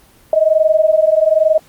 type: tone pair together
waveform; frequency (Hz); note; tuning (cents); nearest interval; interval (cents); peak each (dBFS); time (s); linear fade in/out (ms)
sine; 618.9 / 640; D#5 / D#5; -9 / +49; minor second; 58; -12; 0.33-1.58; 2
effects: pink hiss -48 dBFS RMS until 1.68 s + Opus 24 kbps